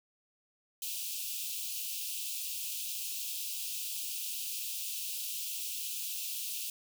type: high-pass noise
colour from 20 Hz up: white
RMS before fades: -38 dBFS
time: 0.82-6.7 s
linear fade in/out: 2 ms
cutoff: 2500 Hz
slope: 96 dB/octave
effects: none